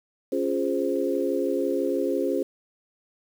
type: chord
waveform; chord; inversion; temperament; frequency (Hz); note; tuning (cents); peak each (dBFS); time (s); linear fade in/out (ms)
sine; Db major seventh; none; equal; 277.2 / 349.2 / 415.3 / 523.3; Db4 / F4 / Ab4 / C5; 0 / 0 / 0 / 0; -28; 0.32-2.43; 5
effects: 8-bit